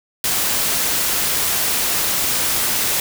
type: noise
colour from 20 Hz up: white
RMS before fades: -19 dBFS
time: 0.24-3 s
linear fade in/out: 2 ms
effects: none